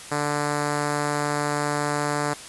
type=tone with notch filter; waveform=5% pulse; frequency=146.83 Hz; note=D3; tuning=in tune; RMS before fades=-25 dBFS; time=0.11-2.34 s; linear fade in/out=10 ms; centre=3200 Hz; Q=0.89; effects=white hiss -40 dBFS RMS until 2.48 s + resampled to 24000 Hz